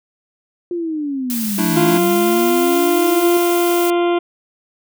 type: linear two-way sweep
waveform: sine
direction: down then up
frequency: 354.7 to 155.56 to 354.7 Hz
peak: -19 dBFS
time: 0.71-3.37 s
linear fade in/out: 2 ms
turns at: 1.79 s
type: noise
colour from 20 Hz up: blue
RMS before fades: -25 dBFS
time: 1.3-3.9 s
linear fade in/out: 0 ms
type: chord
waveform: square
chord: A suspended fourth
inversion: none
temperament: equal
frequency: 220 / 293.7 / 329.6 Hz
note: A3 / D4 / E4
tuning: 0 / 0 / 0 cents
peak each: -22 dBFS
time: 1.58-1.98 s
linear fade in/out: 5 ms
type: harmonic tone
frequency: 347.6 Hz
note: F4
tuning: 8 cents flat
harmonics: 1 / 2 / 3 / 4 / 6 / 7 / 8 / 9 / 10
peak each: -14 / -21 / -26 / -29 / -34 / -35 / -36 / -35 / -38 dBFS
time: 1.76-4.19 s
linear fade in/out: 10 ms
effects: none